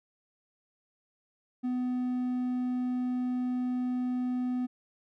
triangle tone with hard clipping, 250 Hz, B3, 21 cents sharp, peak -29 dBFS, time 1.63-4.67 s, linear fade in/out 20 ms, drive 6 dB, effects none

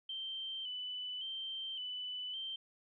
sine tone with vibrato, 3061 Hz, G7, 42 cents flat, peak -39 dBFS, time 0.09-2.56 s, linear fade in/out 5 ms, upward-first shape square, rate 0.89 Hz, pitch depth 40 cents each way, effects none

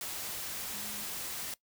sine tone in noise, 207.7 Hz, G#3, in tune, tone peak -50 dBFS, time 0.73-1.04 s, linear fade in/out 2 ms, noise white, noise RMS -39 dBFS, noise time 0.01-1.54 s, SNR -14 dB, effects noise-tail reverb RT60 0.1 s tail -20 dB re dry

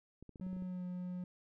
clicks, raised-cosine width 3 ms, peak -39 dBFS, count 8, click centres 0.226 / 0.293 / 0.358 / 0.398 / 0.466 / 0.53 / 0.566 / 0.623 s
triangle tone with pitch glide, 185 to 180.15 Hz, F#3 to F#3, 0 to -46 cents, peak -37 dBFS, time 0.41-1.24 s, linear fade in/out 2 ms, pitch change -46 cents, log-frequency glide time 0.53-0.85 s
effects none

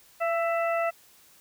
harmonic tone with a mistuned harmonic, 663 Hz, E5, 10 cents sharp, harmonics 1 / 2 / 3 / 4, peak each -25 / -31 / -35 / -37 dBFS, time 0.2-0.91 s, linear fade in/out 20 ms, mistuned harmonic 1, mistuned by +27 cents, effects white hiss -57 dBFS RMS until 1.4 s

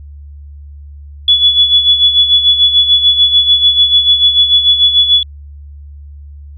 sine tone with tremolo, 3415 Hz, G#7, 48 cents sharp, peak -3 dBFS, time 1.28-5.23 s, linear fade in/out 2 ms, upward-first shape sine, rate 6.8 Hz, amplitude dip 65%, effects added 72 Hz sine -29 dBFS peak until 6.57 s

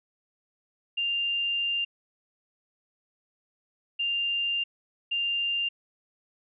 sine tone bursts at uneven times, 2794 Hz, F7, in tune, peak -25 dBFS, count 3, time 0.97-1.85 / 3.99-4.64 / 5.11-5.69 s, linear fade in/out 10 ms, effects none

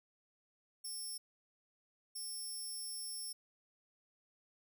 15% pulse tone bursts at uneven times, 5400 Hz, E8, 41 cents sharp, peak -36 dBFS, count 2, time 0.84-1.18 / 2.15-3.33 s, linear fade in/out 10 ms, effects none

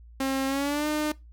sawtooth tone with pitch glide, 268.2 to 302.8 Hz, C4 to D#4, +43 to -47 cents, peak -21 dBFS, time 0.2-1.12 s, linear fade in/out 5 ms, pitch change +210 cents, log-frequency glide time 0.47-0.87 s, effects noise-tail reverb RT60 0.2 s tail -20 dB re dry + added 58 Hz sine -46 dBFS peak until 1.32 s

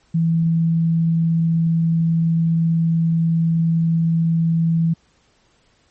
sine tone, 164.81 Hz, E3, in tune, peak -14 dBFS, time 0.14-4.94 s, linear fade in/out 10 ms, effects pink hiss -59 dBFS RMS until 5.9 s + MP3 32 kbps

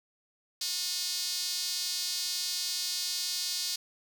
sawtooth tone with high-pass filter, 361.2 Hz, F#4, 42 cents flat, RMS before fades -33 dBFS, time 0.61-3.76 s, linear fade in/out 5 ms, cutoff 4600 Hz, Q 2.9, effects none

